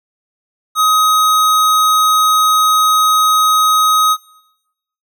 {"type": "tone", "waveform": "square", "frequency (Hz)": 1260, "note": "D#6", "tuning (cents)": 21, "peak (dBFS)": -10, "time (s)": [0.75, 4.17], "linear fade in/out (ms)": 50, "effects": ["noise-tail reverb RT60 0.9 s tail -20 dB re dry"]}